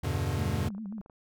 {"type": "chord", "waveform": "square", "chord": "E minor seventh", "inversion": "none", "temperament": "equal", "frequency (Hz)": [82.41, 98, 123.47, 146.83], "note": ["E2", "G2", "B2", "D3"], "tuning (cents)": [0, 0, 0, 0], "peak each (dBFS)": [-34, -33, -35, -36], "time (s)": [0.03, 0.69], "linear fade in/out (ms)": 10}
{"type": "tone with vibrato", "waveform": "sine", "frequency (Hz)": 207.7, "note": "G#3", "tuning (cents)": 0, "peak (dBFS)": -35, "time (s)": [0.38, 1.01], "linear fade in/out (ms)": 0, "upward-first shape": "sine", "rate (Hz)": 7.5, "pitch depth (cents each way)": 140}
{"type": "clicks", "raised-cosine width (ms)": 1, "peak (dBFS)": -38, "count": 9, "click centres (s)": [0.704, 0.749, 0.781, 0.858, 0.925, 0.982, 1.014, 1.061, 1.098]}
{"effects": []}